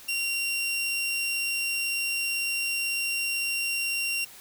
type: tone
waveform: sawtooth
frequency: 2758 Hz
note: F7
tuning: 22 cents flat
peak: -23 dBFS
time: 0.08-4.25 s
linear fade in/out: 10 ms
effects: white hiss -48 dBFS RMS until 4.4 s